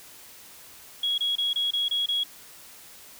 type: tone bursts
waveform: sine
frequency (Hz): 3322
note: G#7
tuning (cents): 0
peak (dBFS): -22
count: 7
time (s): 1.03-2.236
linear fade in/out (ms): 5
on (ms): 150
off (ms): 26
effects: tanh soft clip ceiling -18 dBFS + white hiss -48 dBFS RMS until 3.19 s